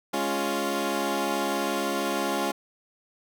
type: chord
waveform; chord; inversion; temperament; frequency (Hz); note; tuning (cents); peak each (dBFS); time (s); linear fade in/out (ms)
15% pulse; Db major; second; equal; 207.7 / 277.2 / 349.2; Ab3 / Db4 / F4; 0 / 0 / 0; -25 / -23 / -23; 0.13-2.52; 10
effects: none